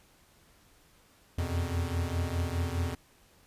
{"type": "tone cluster", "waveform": "square", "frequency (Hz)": [83.8, 88.7, 124.4], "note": ["E2", "F2", "B2"], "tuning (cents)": [29, 27, 13], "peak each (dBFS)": [-32, -34, -40], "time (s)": [1.38, 2.95], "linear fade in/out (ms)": 5, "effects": ["pink hiss -62 dBFS RMS until 3.46 s", "resampled to 32000 Hz"]}